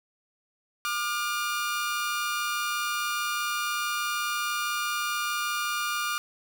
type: tone pair together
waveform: sawtooth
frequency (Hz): 1195.8 / 1422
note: D6 / F6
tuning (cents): +31 / +31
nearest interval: minor third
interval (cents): 300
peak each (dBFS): -26 / -27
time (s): 0.85-6.18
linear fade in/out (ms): 0
effects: none